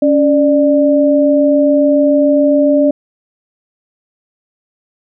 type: tone pair together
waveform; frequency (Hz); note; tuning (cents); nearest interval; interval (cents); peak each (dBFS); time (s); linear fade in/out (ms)
sine; 279.9 / 593; C#4 / D5; +17 / +17; octave + minor second; 1300; -10; 0.02-2.91; 5
effects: none